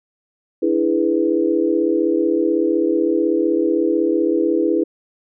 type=chord; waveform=sine; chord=E dominant seventh; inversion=third; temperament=equal; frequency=293.7 / 329.6 / 415.3 / 493.9 Hz; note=D4 / E4 / G#4 / B4; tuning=0 / 0 / 0 / 0 cents; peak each=-23 / -17 / -21 / -22 dBFS; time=0.62-4.84 s; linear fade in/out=10 ms; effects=none